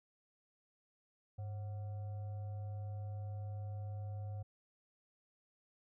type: tone with frequency modulation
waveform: sine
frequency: 101.2 Hz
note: G#2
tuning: 44 cents flat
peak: -40 dBFS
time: 1.38-4.43 s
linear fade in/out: 10 ms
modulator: 639 Hz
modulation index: 0.27
effects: none